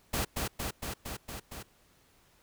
pink noise with echo, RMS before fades -31 dBFS, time 0.13-0.25 s, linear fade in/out 10 ms, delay 230 ms, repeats 6, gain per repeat -2 dB, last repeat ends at 1.63 s, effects pink hiss -65 dBFS RMS until 2.42 s

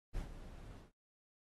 brown noise with ADSR envelope, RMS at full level -41 dBFS, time 0.13-0.92 s, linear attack 39 ms, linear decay 110 ms, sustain -10 dB, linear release 140 ms, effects AAC 32 kbps

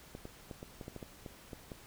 clicks, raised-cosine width 2 ms, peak -30 dBFS, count 11, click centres 0.151 / 0.254 / 0.512 / 0.629 / 0.812 / 0.881 / 0.963 / 1.028 / 1.262 / 1.532 / 1.718 s, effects pink hiss -56 dBFS RMS until 1.86 s

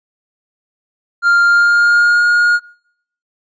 triangle tone with pitch glide, 1396.9 to 1430.4 Hz, F6 to F6, 0 to +41 cents, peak -6 dBFS, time 1.22-2.6 s, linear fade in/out 50 ms, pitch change +41 cents, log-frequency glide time 1.43-2.25 s, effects noise-tail reverb RT60 0.7 s tail -24 dB re dry + resampled to 16000 Hz

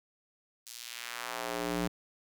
square tone with high-pass filter sweep, 59.4 Hz, A#1, 33 cents sharp, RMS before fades -37 dBFS, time 0.66-1.88 s, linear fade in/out 10 ms, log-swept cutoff 6000 to 170 Hz, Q 1, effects none

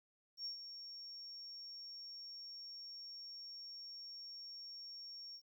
sine tone with ADSR envelope, 5520 Hz, F8, 21 cents flat, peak -39 dBFS, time 0.37-5.42 s, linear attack 83 ms, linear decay 110 ms, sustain -9 dB, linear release 70 ms, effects tanh soft clip ceiling -35 dBFS + 12-bit

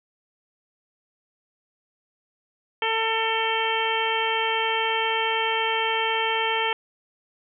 harmonic tone, 447.6 Hz, A4, 30 cents sharp, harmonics 1 / 2 / 3 / 4 / 5 / 6 / 7, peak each -29 / -26 / -32 / -31 / -30 / -31 / -29 dBFS, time 2.82-6.73 s, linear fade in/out 2 ms, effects none

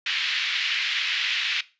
pink band-pass noise, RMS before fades -26 dBFS, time 0.06-1.61 s, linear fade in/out 5 ms, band 2000 to 3800 Hz, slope 24 dB/octave, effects noise-tail reverb RT60 0.3 s tail -18 dB re dry + resampled to 16000 Hz

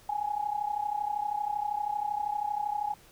sine tone with amplitude modulation, 832 Hz, G#5, 3 cents sharp, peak -25 dBFS, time 0.09-2.94 s, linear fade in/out 5 ms, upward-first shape sine, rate 32.7 Hz, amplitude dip 80%, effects pink hiss -57 dBFS RMS until 3.11 s

